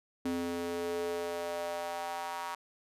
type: tone with high-pass filter sweep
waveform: square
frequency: 86 Hz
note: F2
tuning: 26 cents flat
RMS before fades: -36 dBFS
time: 0.25-2.55 s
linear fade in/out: 5 ms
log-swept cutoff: 280 to 980 Hz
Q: 3.7
effects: resampled to 32000 Hz